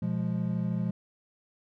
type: chord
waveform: triangle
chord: F diminished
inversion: second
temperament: equal with one note detuned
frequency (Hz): 121.98 / 174.61 / 207.7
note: Cb3 / F3 / Ab3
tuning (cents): -21 / 0 / 0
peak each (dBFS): -31 / -28 / -31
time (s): 0.02-0.91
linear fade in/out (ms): 5
effects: none